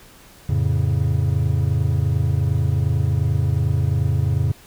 triangle chord, F augmented, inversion none, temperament equal, 87.31 / 110 / 138.59 Hz, F2 / A2 / C#3, 0 / 0 / 0 cents, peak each -19 dBFS, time 0.49-4.52 s, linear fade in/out 5 ms, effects pink hiss -47 dBFS RMS until 4.66 s

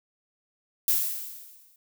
violet noise with exponential decay, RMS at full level -21 dBFS, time 0.88-1.76 s, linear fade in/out 2 ms, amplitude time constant 190 ms, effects none

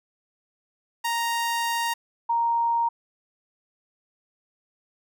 sawtooth / sine tone pair in turn, 932.3 / 932.3 Hz, A#5 / A#5, 0 / 0 cents, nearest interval unison, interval 0 cents, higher neither, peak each -20 dBFS, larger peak neither, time 1.04-1.94 / 2.29-2.89 s, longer first, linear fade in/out 10 ms, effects none

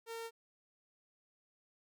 sawtooth tone, 457.3 Hz, A#4, 33 cents flat, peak -38 dBFS, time 0.06-0.31 s, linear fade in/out 50 ms, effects none

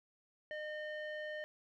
square tone with low-pass filter, 609 Hz, D#5, 37 cents flat, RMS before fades -43 dBFS, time 0.51-1.44 s, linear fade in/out 0 ms, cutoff 2300 Hz, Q 4.7, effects none

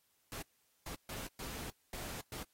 pink noise bursts at uneven times, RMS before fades -45 dBFS, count 6, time 0.32-0.42 / 0.86-0.95 / 1.09-1.27 / 1.39-1.7 / 1.93-2.21 / 2.32-2.43 s, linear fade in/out 2 ms, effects white hiss -75 dBFS RMS until 2.53 s + AAC 48 kbps

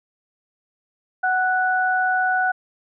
sine tone pair together, 744.3 / 1480 Hz, F#5 / F#6, +10 / 0 cents, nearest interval octave, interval 1190 cents, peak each -20 dBFS, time 1.23-2.52 s, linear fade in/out 10 ms, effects none

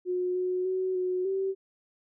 sine tone with pitch steps, 362 / 365.6 / 373.6 / 366.2 / 385.4 Hz, F#4 / F#4 / F#4 / F#4 / G4, -38 / -21 / +17 / -18 / -29 cents, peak -26 dBFS, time 0.05-1.55 s, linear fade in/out 50 ms, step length 300 ms, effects none

